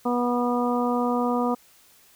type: harmonic tone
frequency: 243.6 Hz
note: B3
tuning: 24 cents flat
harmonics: 1 / 2 / 3 / 4 / 5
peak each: -24 / -27 / -29 / -30 / -31 dBFS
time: 0.05-1.55 s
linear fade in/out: 10 ms
effects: white hiss -56 dBFS RMS until 2.15 s